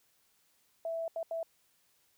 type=tone bursts at uneven times; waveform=sine; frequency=659.3 Hz; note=E5; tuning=in tune; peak=-33 dBFS; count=3; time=0.85-1.08 / 1.16-1.23 / 1.31-1.43 s; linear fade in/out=2 ms; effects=white hiss -71 dBFS RMS until 2.17 s